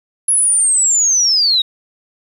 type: linear sweep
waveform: sine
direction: down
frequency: 10600 to 3729 Hz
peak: -10 dBFS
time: 0.28-1.62 s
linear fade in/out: 5 ms
effects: 7-bit